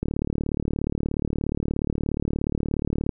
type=click train; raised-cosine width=3 ms; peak=-12 dBFS; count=114; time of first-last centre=0.03-3.092 s; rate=36.9 Hz; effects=none